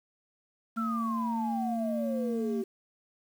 triangle tone with pitch glide, 227.4 to 228.8 Hz, A#3 to A#3, -43 to -32 cents, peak -28 dBFS, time 0.76-2.63 s, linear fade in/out 20 ms, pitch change +11 cents, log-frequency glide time 1.03-2.04 s
sine exponential sweep, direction down, 1366 to 378.3 Hz, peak -32 dBFS, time 0.77-2.64 s, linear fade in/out 5 ms
effects 9-bit

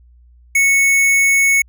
square tone, 2209 Hz, C#7, 7 cents flat, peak -11 dBFS, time 0.55-1.62 s, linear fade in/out 5 ms, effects added 60 Hz sine -44 dBFS peak until 1.68 s

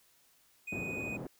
triangle tone, 2489 Hz, D#7, in tune, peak -36 dBFS, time 0.67-1.17 s, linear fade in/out 10 ms
pink band-pass noise, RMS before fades -41 dBFS, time 0.72-1.27 s, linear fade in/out 5 ms, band 140 to 490 Hz, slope 12 dB/octave
effects white hiss -67 dBFS RMS until 1.39 s

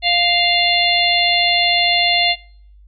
harmonic tone, 698.5 Hz, F5, in tune, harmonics 1 / 3 / 4 / 5 / 6, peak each -19 / -19 / -19 / -19 / -19 dBFS, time 0.02-2.36 s, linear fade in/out 50 ms, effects noise-tail reverb RT60 0.6 s tail -24 dB re dry + added 50 Hz sine -42 dBFS peak until 2.87 s

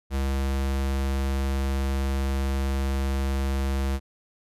square tone, 67.7 Hz, C#2, 40 cents flat, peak -24 dBFS, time 0.1-4 s, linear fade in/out 50 ms, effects resampled to 32000 Hz

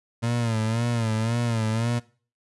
30% pulse tone with vibrato, 114.5 Hz, A#2, 31 cents flat, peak -20 dBFS, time 0.22-2 s, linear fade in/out 20 ms, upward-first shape sine, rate 1.9 Hz, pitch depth 80 cents each way, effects noise-tail reverb RT60 0.4 s tail -20 dB re dry + resampled to 24000 Hz

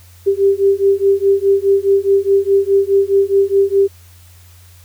sine beating tone pair, 392 / 396.8 Hz, G4 / G4, 0 / +21 cents, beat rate 4.8 Hz, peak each -13 dBFS, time 0.26-3.88 s, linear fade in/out 20 ms, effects added 88 Hz sine -41 dBFS peak until 4.84 s + white hiss -48 dBFS RMS until 4.84 s

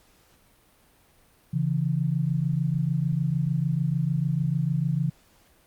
sine tone pair together, 138.11 / 164.81 Hz, C#3 / E3, -6 / 0 cents, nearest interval minor third, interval 306 cents, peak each -25 dBFS, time 1.53-5.1 s, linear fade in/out 10 ms, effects pink hiss -60 dBFS RMS until 5.66 s + Opus 48 kbps

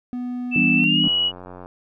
triangle tone, 246.9 Hz, B3, in tune, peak -23 dBFS, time 0.13-0.84 s, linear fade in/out 0 ms
sine tone with pitch glide, 2645 to 2918 Hz, E7 to F#7, +5 to -25 cents, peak -17 dBFS, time 0.51-1.32 s, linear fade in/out 50 ms, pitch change +170 cents, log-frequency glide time 0.76-1.02 s
sine chord, E minor seventh, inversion none, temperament just, 164.81 / 197.78 / 247.2 / 296.7 Hz, E3 / G3 / B3 / D4, 0 / +16 / +2 / +18 cents, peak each -24 dBFS, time 0.56-1.08 s, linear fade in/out 2 ms
click train, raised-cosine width 1 ms, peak -24 dBFS, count 57, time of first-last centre 1.04-1.659 s, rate 90.4 Hz
effects none

